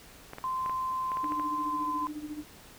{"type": "clicks", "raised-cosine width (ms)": 0.5, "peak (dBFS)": -25, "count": 9, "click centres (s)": [0.334, 0.384, 0.661, 0.696, 1.118, 1.171, 1.243, 1.321, 1.397]}
{"type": "tone with pitch glide", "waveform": "sine", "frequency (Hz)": [1037, 1024.5], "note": ["C6", "C6"], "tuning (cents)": [-16, -37], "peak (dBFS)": -29, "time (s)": [0.44, 2.07], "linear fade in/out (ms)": 0, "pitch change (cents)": -21, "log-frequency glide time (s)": [1.64, 1.87]}
{"type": "tone with tremolo", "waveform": "sine", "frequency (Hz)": 300.6, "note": "D4", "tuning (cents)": 40, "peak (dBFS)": -33, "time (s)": [1.23, 2.44], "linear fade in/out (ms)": 10, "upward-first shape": "sine", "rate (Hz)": 14, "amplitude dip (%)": 75}
{"effects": ["pink hiss -52 dBFS RMS until 2.78 s"]}